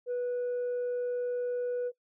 sine tone, 490.5 Hz, B4, 12 cents flat, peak -27 dBFS, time 0.06-1.92 s, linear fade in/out 50 ms, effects noise-tail reverb RT60 0.1 s tail -20 dB re dry + tanh soft clip ceiling -28 dBFS

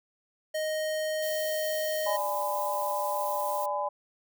square tone, 622.3 Hz, D#5, in tune, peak -29 dBFS, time 0.54-2.17 s, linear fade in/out 10 ms
violet noise, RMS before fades -39 dBFS, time 1.22-3.66 s, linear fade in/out 5 ms
sine chord, G# diminished, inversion second, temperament equal with one note detuned, 587.3 / 830.6 / 1006.8 Hz, D5 / G#5 / B5, 0 / 0 / +33 cents, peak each -32 dBFS, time 2.06-3.89 s, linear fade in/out 10 ms
effects none

